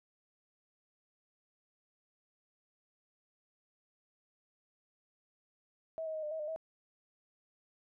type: tone with pitch steps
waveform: sine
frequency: 646 / 633 / 626 / 602 / 638 / 604 / 643 Hz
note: E5 / D#5 / D#5 / D5 / D#5 / D5 / E5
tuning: -35 / +30 / +10 / +43 / +43 / +48 / -43 cents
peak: -36 dBFS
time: 5.98-6.561 s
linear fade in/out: 0 ms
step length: 83 ms
effects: none